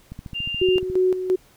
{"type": "click train", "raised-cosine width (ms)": 5, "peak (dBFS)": -22, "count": 12, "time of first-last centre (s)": [0.12, 0.9], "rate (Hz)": 14.1}
{"type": "tone", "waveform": "sine", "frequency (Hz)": 2794, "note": "F7", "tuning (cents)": 0, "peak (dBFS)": -25, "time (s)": [0.34, 0.8], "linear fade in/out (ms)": 20}
{"type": "tone with tremolo", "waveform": "sine", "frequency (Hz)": 370, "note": "F#4", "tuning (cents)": 0, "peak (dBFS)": -15, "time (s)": [0.61, 1.36], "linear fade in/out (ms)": 10, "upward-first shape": "square", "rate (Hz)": 2.9, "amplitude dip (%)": 65}
{"effects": ["pink hiss -55 dBFS RMS until 1.56 s"]}